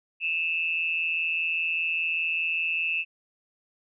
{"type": "tone with amplitude modulation", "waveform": "sine", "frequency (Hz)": 2637, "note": "E7", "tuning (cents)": 0, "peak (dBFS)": -21, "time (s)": [0.2, 3.05], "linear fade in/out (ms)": 50, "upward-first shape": "sine", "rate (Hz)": 165, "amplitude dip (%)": 75, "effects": []}